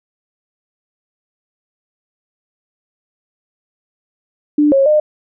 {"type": "tone with pitch steps", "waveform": "sine", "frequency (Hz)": [296.5, 545, 607], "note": ["D4", "C#5", "D#5"], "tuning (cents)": [17, -29, -43], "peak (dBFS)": -8, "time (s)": [4.58, 5], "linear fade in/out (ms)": 5, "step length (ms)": 140, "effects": []}